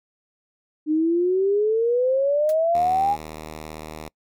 sine exponential sweep, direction up, 301.4 to 830 Hz, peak -17 dBFS, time 0.86-3.17 s, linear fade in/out 50 ms
white noise with exponential decay, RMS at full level -34 dBFS, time 2.49-2.56 s, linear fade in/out 2 ms, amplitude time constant 15 ms
5% pulse tone, 77.78 Hz, D#2, in tune, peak -23 dBFS, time 2.74-4.09 s, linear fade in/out 10 ms
effects noise-tail reverb RT60 0.1 s tail -26 dB re dry

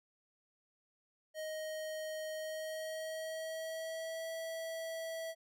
square tone with pitch glide, 625 to 652.7 Hz, D#5 to E5, +8 to -17 cents, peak -40 dBFS, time 1.34-5.35 s, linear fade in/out 50 ms, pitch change +75 cents, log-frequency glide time 2.33-4.28 s, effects none

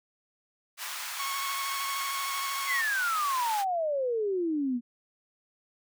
pink high-pass noise, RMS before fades -37 dBFS, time 0.77-3.65 s, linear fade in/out 50 ms, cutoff 980 Hz, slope 24 dB/octave
sawtooth tone with vibrato, 1100 Hz, C#6, 14 cents flat, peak -28 dBFS, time 1.19-2.82 s, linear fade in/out 10 ms, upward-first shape sine, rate 13 Hz, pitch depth 21 cents each way
sine exponential sweep, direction down, 2131 to 233.1 Hz, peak -26 dBFS, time 2.66-4.81 s, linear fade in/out 50 ms
effects none

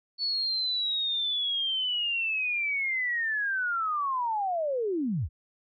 sine linear sweep, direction down, 4453 to 54.6 Hz, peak -26 dBFS, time 0.18-5.29 s, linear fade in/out 50 ms, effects none

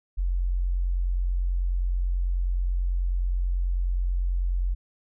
sine tone, 44.64 Hz, F1, 39 cents sharp, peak -22 dBFS, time 0.17-4.75 s, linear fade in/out 20 ms, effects none

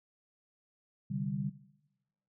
sine chord, C suspended second, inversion none, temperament just, 130.81 / 147.16 / 196.22 Hz, C3 / D3 / G3, 0 / +4 / +2 cents, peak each -38 / -36 / -36 dBFS, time 1.1-1.5 s, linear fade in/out 10 ms, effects noise-tail reverb RT60 1.0 s tail -18 dB re dry

